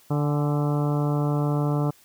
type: harmonic tone with a mistuned harmonic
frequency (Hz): 146.83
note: D3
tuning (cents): 0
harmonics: 1 / 2 / 3 / 4 / 5 / 6 / 7 / 8 / 9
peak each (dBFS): -22 / -28 / -32 / -34 / -36 / -38 / -39 / -40 / -41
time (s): 0.1-1.91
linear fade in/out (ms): 10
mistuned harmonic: 6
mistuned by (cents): -42
effects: white hiss -56 dBFS RMS until 2.04 s